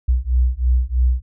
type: beating tone pair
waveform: sine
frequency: 60.7 / 63.8 Hz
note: B1 / C2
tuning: -29 / -43 cents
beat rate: 3.1 Hz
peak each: -17 dBFS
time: 0.08-1.22 s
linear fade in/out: 10 ms
effects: none